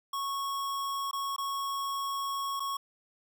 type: tone with dropouts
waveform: square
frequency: 1103 Hz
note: C#6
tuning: 9 cents flat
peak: -32 dBFS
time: 0.13-2.77 s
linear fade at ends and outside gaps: 5 ms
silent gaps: 1.112-1.13 / 1.363-1.381 / 2.597-2.602 s
effects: none